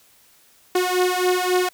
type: beating tone pair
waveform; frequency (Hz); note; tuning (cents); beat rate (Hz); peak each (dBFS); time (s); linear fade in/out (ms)
sawtooth; 361.9 / 365.6; F#4 / F#4; -38 / -21; 3.7; -17; 0.75-1.69; 5
effects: white hiss -55 dBFS RMS until 1.73 s